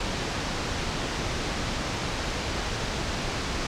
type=low-pass noise; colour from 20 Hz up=pink; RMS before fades=-30 dBFS; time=0-3.67 s; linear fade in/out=5 ms; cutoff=6400 Hz; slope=24 dB/octave; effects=none